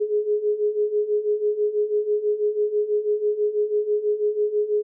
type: beating tone pair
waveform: sine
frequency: 415.3 / 421.4 Hz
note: G#4 / G#4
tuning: 0 / +25 cents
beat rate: 6.1 Hz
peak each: -25 / -21 dBFS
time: 0-4.83 s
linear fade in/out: 20 ms
effects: none